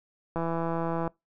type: click train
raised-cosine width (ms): 1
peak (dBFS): -17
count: 120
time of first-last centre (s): 0.36-1.077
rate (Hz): 166
effects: noise-tail reverb RT60 0.2 s tail -24 dB re dry